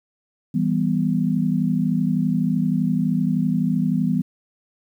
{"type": "chord", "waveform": "sine", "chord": "E minor", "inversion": "none", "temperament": "equal with one note detuned", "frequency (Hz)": [163.49, 196, 246.9], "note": ["E3", "G3", "B3"], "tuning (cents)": [-14, 0, 0], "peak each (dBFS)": -22, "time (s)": [0.54, 4.22], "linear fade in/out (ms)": 10, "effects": ["9-bit"]}